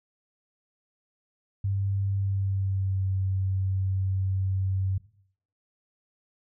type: tone with pitch glide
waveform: sine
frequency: 98.4 to 95.38 Hz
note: G2 to G2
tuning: +7 to -47 cents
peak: -24 dBFS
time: 1.64-4.98 s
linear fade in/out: 5 ms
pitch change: -54 cents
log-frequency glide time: 2.15-3.06 s
effects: noise-tail reverb RT60 0.6 s tail -18 dB re dry